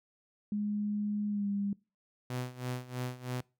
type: tone with pitch glide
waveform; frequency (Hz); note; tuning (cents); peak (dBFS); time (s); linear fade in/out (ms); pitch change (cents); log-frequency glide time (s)
sine; 207.7 to 201; G#3 to G3; 0 to +44; -30; 0.52-1.73; 2; -56; 1.29-1.47
type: tone with tremolo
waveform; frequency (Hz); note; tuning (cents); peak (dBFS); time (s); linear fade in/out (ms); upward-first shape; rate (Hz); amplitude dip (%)
sawtooth; 125.6; B2; +30; -29; 2.3-3.41; 2; sine; 3.1; 85
effects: noise-tail reverb RT60 0.3 s tail -24 dB re dry